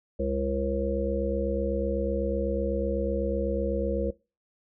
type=harmonic tone; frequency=68 Hz; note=C#2; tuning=33 cents flat; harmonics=1 / 3 / 5 / 7 / 8; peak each=-31 / -33 / -34 / -31 / -30 dBFS; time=0.19-4.11 s; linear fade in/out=10 ms; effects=noise-tail reverb RT60 0.3 s tail -22 dB re dry